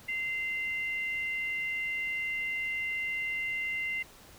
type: tone pair together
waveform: sine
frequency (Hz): 2073 / 2767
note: C7 / F7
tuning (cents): -17 / -17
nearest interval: perfect fourth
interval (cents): 500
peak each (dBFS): -31 / -39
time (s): 0.08-4.03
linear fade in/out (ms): 10
effects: pink hiss -54 dBFS RMS until 4.38 s